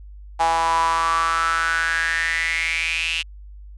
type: tone with high-pass filter sweep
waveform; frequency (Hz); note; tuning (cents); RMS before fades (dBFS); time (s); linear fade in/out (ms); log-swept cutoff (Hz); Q
sawtooth; 164.81; E3; 0; -21; 0.39-3.23; 20; 830 to 2800; 8
effects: added 50 Hz sine -37 dBFS peak until 3.77 s + resampled to 22050 Hz